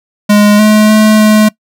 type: tone with pitch steps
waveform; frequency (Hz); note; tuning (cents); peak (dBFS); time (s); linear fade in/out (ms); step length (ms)
square; 207.4 / 213.4 / 215.3 / 214.1; G#3 / G#3 / A3 / A3; -2 / +47 / -37 / -47; -4; 0.29-1.49; 10; 300
effects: noise-tail reverb RT60 0.1 s tail -22 dB re dry